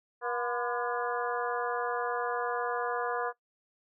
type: harmonic tone with a mistuned harmonic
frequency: 240.7 Hz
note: B3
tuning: 44 cents flat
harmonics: 2 / 3 / 4 / 5 / 6 / 7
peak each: -34 / -36 / -37 / -38 / -39 / -39 dBFS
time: 0.21-3.33 s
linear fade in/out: 50 ms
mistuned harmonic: 4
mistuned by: +85 cents
effects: noise-tail reverb RT60 0.1 s tail -19 dB re dry